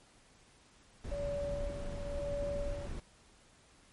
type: noise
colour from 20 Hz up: brown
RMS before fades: -40 dBFS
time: 1.04-3 s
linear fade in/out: 5 ms
type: tone with tremolo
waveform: sine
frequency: 572 Hz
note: D5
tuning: 46 cents flat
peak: -34 dBFS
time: 1.11-2.87 s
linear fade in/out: 10 ms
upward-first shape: sine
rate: 0.96 Hz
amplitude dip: 70%
effects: pink hiss -63 dBFS RMS until 3.92 s + MP3 48 kbps